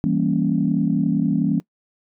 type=chord; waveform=sine; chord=E diminished seventh; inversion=none; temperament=equal; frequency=164.81 / 196 / 233.1 / 277.2 Hz; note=E3 / G3 / Bb3 / Db4; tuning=0 / 0 / 0 / 0 cents; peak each=-22 dBFS; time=0.04-1.6 s; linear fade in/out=0 ms; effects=noise-tail reverb RT60 0.1 s tail -23 dB re dry + tanh soft clip ceiling -6 dBFS